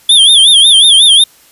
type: tone with vibrato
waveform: square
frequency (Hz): 3388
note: G#7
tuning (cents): +34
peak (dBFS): -3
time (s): 0.09-1.24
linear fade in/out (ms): 5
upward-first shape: sine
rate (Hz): 5.5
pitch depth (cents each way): 140
effects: white hiss -44 dBFS RMS until 1.51 s + resampled to 32000 Hz